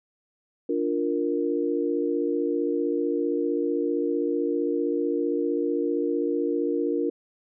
sine chord, Bb major, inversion first, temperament equal, 293.7 / 349.2 / 466.2 Hz, D4 / F4 / Bb4, 0 / 0 / 0 cents, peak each -27 dBFS, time 0.69-7.1 s, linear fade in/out 5 ms, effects none

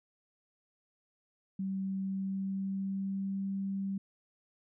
sine tone with pitch glide, 192.4 to 195.2 Hz, G3 to G3, -32 to -7 cents, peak -32 dBFS, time 1.59-3.98 s, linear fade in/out 5 ms, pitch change +25 cents, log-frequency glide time 1.86-3.47 s, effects none

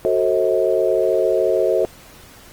sine chord, F# diminished seventh, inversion none, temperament just, 370 / 444 / 532.8 / 639.4 Hz, F#4 / A4 / C5 / Eb5, 0 / +16 / +31 / +47 cents, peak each -20 dBFS, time 0.05-1.85 s, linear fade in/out 0 ms, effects pink hiss -44 dBFS RMS until 2.52 s + Opus 24 kbps

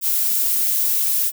violet noise, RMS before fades -19 dBFS, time 0.01-1.32 s, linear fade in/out 50 ms, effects none

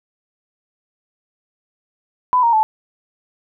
sine tone with pitch steps, 1000 / 933 / 870.6 Hz, B5 / A#5 / A5, +21 / +1 / -19 cents, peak -11 dBFS, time 2.33-2.63 s, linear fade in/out 0 ms, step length 100 ms, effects none

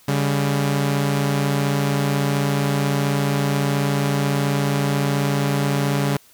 sawtooth tone pair together, 141.4 / 199.97 Hz, C#3 / G3, +35 / +35 cents, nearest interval tritone, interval 600 cents, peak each -15 / -21 dBFS, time 0.08-6.17 s, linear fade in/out 5 ms, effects white hiss -52 dBFS RMS until 6.33 s

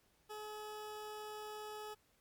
20% pulse tone, 425.2 Hz, G#4, 41 cents sharp, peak -40 dBFS, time 0.29-1.95 s, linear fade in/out 20 ms, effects pink hiss -73 dBFS RMS until 2.2 s + MP3 96 kbps

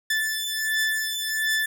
sawtooth beating tone pair, 1753 / 1754.4 Hz, A6 / A6, -7 / -6 cents, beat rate 1.4 Hz, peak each -23 dBFS, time 0.1-1.66 s, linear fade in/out 5 ms, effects none

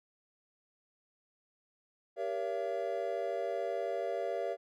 triangle chord, G diminished seventh, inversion none, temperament just, 392 / 470.4 / 564.5 / 677.4 Hz, G4 / Bb4 / Db5 / Fb5, 0 / +16 / +31 / +47 cents, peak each -38 / -37 / -36 / -35 dBFS, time 2.16-4.57 s, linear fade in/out 50 ms, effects none

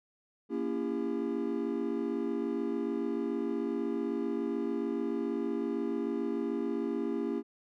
triangle chord, A# diminished seventh, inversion none, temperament just, 233.1 / 279.7 / 335.6 / 402.8 Hz, A#3 / C#4 / E4 / G4, 0 / +16 / +31 / +47 cents, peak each -34 dBFS, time 0.49-7.43 s, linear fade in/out 50 ms, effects none

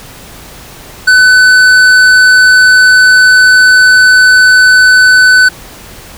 sine tone with hard clipping, 1505 Hz, F#6, 29 cents sharp, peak -3 dBFS, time 1.07-5.49 s, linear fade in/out 10 ms, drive 10 dB, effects pink hiss -31 dBFS RMS until 6.17 s

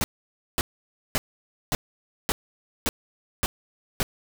pink noise bursts, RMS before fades -24 dBFS, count 8, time 0.01-4.03 s, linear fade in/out 0 ms, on 30 ms, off 540 ms, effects none

